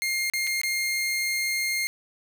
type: tone with dropouts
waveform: sawtooth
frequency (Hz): 2122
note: C7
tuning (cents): +24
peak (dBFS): -21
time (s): 0.02-1.87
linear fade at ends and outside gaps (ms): 0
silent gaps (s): 0.299-0.336 / 0.469-0.473 / 0.615-0.634
effects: none